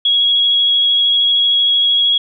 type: tone with vibrato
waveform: sine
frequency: 3322 Hz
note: G#7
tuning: in tune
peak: -10 dBFS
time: 0.05-2.18 s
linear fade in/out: 5 ms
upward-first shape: triangle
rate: 13 Hz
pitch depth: 14 cents each way
effects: none